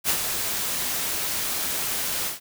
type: noise with ADSR envelope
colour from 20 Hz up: white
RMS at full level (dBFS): -21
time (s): 0.04-2.4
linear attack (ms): 51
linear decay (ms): 78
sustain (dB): -6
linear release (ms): 140
effects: none